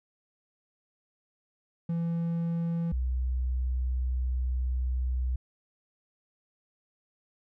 triangle / sine tone pair in turn, 168 / 62.93 Hz, E3 / B1, +33 / +33 cents, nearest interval octave + perfect fourth, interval 1700 cents, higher first, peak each -25 / -26 dBFS, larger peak first, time 1.89-2.92 / 2.92-5.36 s, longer second, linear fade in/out 5 ms, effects none

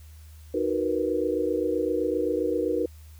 sine chord, B major seventh, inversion first, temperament equal, 311.1 / 370 / 466.2 / 493.9 Hz, D#4 / F#4 / A#4 / B4, 0 / 0 / 0 / 0 cents, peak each -29 / -29 / -28 / -29 dBFS, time 0.54-2.86 s, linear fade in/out 5 ms, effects added 77 Hz sine -44 dBFS peak until 3.19 s + white hiss -58 dBFS RMS until 3.19 s

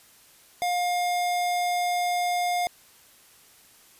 square tone, 710 Hz, F5, 28 cents sharp, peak -24 dBFS, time 0.62-2.67 s, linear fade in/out 0 ms, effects white hiss -55 dBFS RMS until 3.99 s + resampled to 32000 Hz

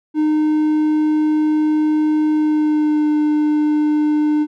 triangle tone with pitch glide, 306.5 to 301.2 Hz, D#4 to D4, -26 to +44 cents, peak -11 dBFS, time 0.14-4.47 s, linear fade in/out 50 ms, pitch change -30 cents, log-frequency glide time 2.33-3.11 s, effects none

